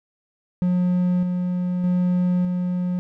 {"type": "tone with tremolo", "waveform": "triangle", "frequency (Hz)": 179.6, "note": "F3", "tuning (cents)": 49, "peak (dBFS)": -15, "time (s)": [0.62, 2.99], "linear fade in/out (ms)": 0, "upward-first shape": "square", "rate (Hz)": 0.82, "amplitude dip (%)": 35, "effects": []}